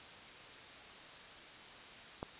click, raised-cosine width 1 ms, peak -25 dBFS, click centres 2.229 s, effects white hiss -52 dBFS RMS until 2.39 s + resampled to 8000 Hz

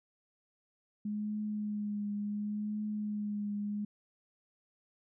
sine tone with vibrato, 208.6 Hz, G#3, 8 cents sharp, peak -33 dBFS, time 1.05-3.85 s, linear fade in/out 5 ms, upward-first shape triangle, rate 0.7 Hz, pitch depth 29 cents each way, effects none

